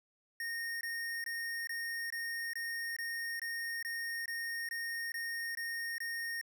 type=tone bursts; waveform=square; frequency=1848 Hz; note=A#6; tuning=16 cents flat; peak=-37 dBFS; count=14; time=0.4-6.413 s; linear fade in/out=2 ms; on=410 ms; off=21 ms; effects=none